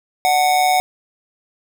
square tone with amplitude modulation, 740 Hz, F#5, in tune, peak -11 dBFS, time 0.25-0.8 s, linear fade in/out 0 ms, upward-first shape sine, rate 144 Hz, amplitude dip 55%, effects none

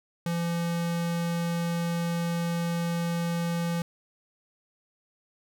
square tone, 170 Hz, F3, 46 cents flat, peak -27 dBFS, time 0.26-3.82 s, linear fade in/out 2 ms, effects none

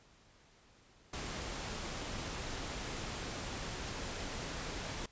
pink noise, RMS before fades -41 dBFS, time 1.13-5.06 s, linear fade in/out 5 ms, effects pink hiss -64 dBFS RMS until 5.11 s + resampled to 16000 Hz

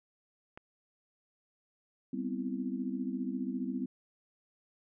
click, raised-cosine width 0.5 ms, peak -31 dBFS, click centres 0.575 s
sine chord, C major seventh, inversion second, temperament equal, 196 / 246.9 / 261.6 / 329.6 Hz, G3 / B3 / C4 / E4, 0 / 0 / 0 / 0 cents, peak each -39 / -37 / -37 / -43 dBFS, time 2.13-3.86 s, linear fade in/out 5 ms
effects none

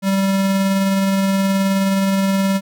square tone with tremolo, 194.3 Hz, G3, 15 cents flat, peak -14 dBFS, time 0.02-2.61 s, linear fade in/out 50 ms, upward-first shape triangle, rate 19 Hz, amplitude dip 25%, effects none

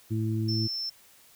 harmonic tone, 110 Hz, A2, in tune, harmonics 1 / 2 / 3, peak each -27 / -33 / -33 dBFS, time 0.1-0.68 s, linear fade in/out 20 ms
sine tone, 5340 Hz, E8, 22 cents sharp, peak -30 dBFS, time 0.48-0.9 s, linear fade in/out 10 ms
effects white hiss -57 dBFS RMS until 1.35 s

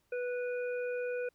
harmonic tone, 492.2 Hz, B4, 6 cents flat, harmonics 1 / 3 / 5, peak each -33 / -43 / -47 dBFS, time 0.12-1.29 s, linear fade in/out 5 ms, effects pink hiss -75 dBFS RMS until 1.34 s

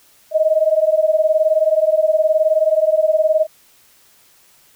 sine beating tone pair, 618 / 637 Hz, D#5 / D#5, -12 / +41 cents, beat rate 19 Hz, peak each -15 dBFS, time 0.31-3.47 s, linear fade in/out 50 ms, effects white hiss -52 dBFS RMS until 4.75 s

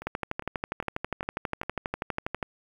two click trains, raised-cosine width 0.5 ms, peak -24 / -14 dBFS, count 5 / 30, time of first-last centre 0.02-1.633 / 0.07-2.428 s, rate 2.48 / 12.3 Hz, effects 8-bit

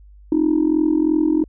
sine tone with amplitude modulation, 311.1 Hz, D#4, in tune, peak -9 dBFS, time 0.32-1.44 s, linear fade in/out 2 ms, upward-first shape sine, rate 42.9 Hz, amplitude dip 90%, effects tanh soft clip ceiling -8 dBFS + added 50 Hz sine -42 dBFS peak until 1.48 s

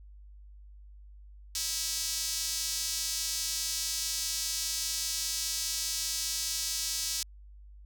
sawtooth tone with high-pass filter, 324.9 Hz, E4, 25 cents flat, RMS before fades -33 dBFS, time 1.55-7.23 s, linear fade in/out 2 ms, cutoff 5300 Hz, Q 1.6, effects added 50 Hz sine -48 dBFS peak until 7.85 s

